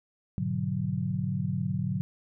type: chord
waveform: sine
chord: G# half-diminished seventh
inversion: none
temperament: equal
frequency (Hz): 103.83 / 123.47 / 146.83 / 185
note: G#2 / B2 / D3 / F#3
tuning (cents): 0 / 0 / 0 / 0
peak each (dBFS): -34 / -34 / -32 / -31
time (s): 0.38-2.01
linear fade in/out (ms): 0
effects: none